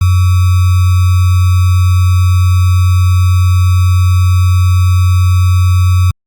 sine tone with sample-and-hold, 90.9 Hz, F#2, 30 cents flat, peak -5 dBFS, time 0.01-6.11 s, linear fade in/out 5 ms, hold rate 1225 Hz, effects Opus 48 kbps

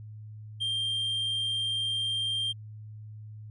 triangle tone, 3181 Hz, G7, 25 cents sharp, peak -26 dBFS, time 0.6-2.53 s, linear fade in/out 20 ms, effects added 107 Hz sine -41 dBFS peak until 3.5 s + resampled to 24000 Hz

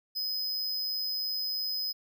square tone with amplitude modulation, 5040 Hz, D#8, 21 cents sharp, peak -29 dBFS, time 0.15-1.93 s, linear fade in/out 20 ms, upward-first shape sine, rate 103 Hz, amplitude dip 35%, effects none

